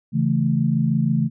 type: chord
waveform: sine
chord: A major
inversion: first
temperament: equal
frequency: 138.59 / 164.81 / 220 Hz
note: C#3 / E3 / A3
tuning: 0 / 0 / 0 cents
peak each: -21 dBFS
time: 0.12-1.3 s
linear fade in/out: 50 ms
effects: none